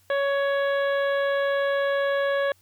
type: harmonic tone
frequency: 558 Hz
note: C#5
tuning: 11 cents sharp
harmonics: 1 / 2 / 3 / 4 / 5 / 6 / 7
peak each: -22 / -32 / -29 / -42 / -45 / -40 / -47 dBFS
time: 0.1-2.52 s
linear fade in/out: 2 ms
effects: added 94 Hz sine -62 dBFS peak until 2.61 s + white hiss -62 dBFS RMS until 2.61 s